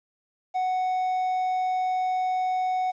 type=tone; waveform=triangle; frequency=741 Hz; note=F#5; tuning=2 cents sharp; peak=-21 dBFS; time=0.54-2.92 s; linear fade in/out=20 ms; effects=resampled to 16000 Hz + 10-bit